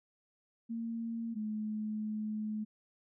sine tone pair in turn, 229.4 / 214.3 Hz, A#3 / A3, -28 / -45 cents, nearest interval minor second, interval 117 cents, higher first, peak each -35 / -34 dBFS, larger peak second, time 0.69-1.35 / 1.35-2.65 s, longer second, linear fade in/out 20 ms, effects none

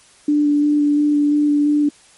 sine tone with vibrato, 293.7 Hz, D4, in tune, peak -12 dBFS, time 0.28-1.89 s, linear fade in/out 5 ms, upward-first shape square, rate 2.9 Hz, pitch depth 10 cents each way, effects white hiss -49 dBFS RMS until 2.17 s + MP3 48 kbps

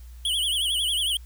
square tone with vibrato, 3136 Hz, G7, in tune, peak -23 dBFS, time 0.25-1.17 s, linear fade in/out 2 ms, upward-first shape triangle, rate 11 Hz, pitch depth 170 cents each way, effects added 60 Hz sine -40 dBFS peak until 1.25 s + white hiss -58 dBFS RMS until 1.25 s

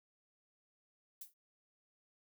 violet noise with exponential decay, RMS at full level -43 dBFS, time 1.21-1.34 s, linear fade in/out 5 ms, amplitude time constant 28 ms, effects none

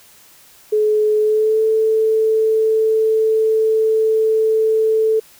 sine tone with pitch glide, 426.6 to 439.9 Hz, G#4 to A4, +46 to 0 cents, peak -12 dBFS, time 0.72-5.2 s, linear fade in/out 10 ms, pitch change +54 cents, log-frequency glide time 1.2-1.63 s, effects white hiss -47 dBFS RMS until 5.39 s

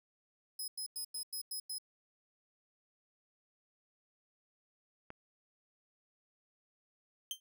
15% pulse tone bursts, 5100 Hz, D#8, 42 cents sharp, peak -33 dBFS, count 7, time 0.59-1.784 s, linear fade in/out 5 ms, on 90 ms, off 94 ms
click, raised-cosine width 0.5 ms, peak -31 dBFS, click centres 5.104 s
sawtooth tone with exponential decay, 3136 Hz, G7, in tune, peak -30 dBFS, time 7.31-7.4 s, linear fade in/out 1 ms, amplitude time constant 19 ms
effects none

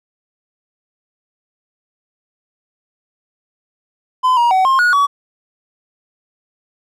triangle tone with pitch steps, 1018 / 949 / 754 / 1063 / 1452 / 1133 Hz, C6 / A#5 / F#5 / C6 / F#6 / C#6, -48 / +31 / +32 / +27 / -33 / +37 cents, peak -8 dBFS, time 4.23-5.07 s, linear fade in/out 20 ms, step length 140 ms, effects none

